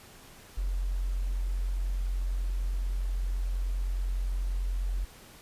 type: tone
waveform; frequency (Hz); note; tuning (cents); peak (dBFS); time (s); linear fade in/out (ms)
sine; 44.76; F1; +43; -27; 0.57-5.05; 10
effects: pink hiss -52 dBFS RMS until 5.41 s + resampled to 32000 Hz